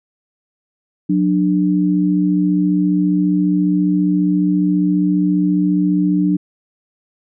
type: tone pair together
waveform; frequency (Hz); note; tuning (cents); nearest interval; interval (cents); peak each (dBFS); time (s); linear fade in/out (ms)
sine; 182.2 / 296.9; F#3 / D4; -26 / +19; minor sixth; 845; -15; 1.09-6.37; 10
effects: none